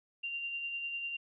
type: tone with tremolo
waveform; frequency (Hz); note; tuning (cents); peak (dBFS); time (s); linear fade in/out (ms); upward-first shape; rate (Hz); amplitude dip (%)
sine; 2776; F7; -11; -34; 0.23-1.17; 10; sine; 10; 35
effects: none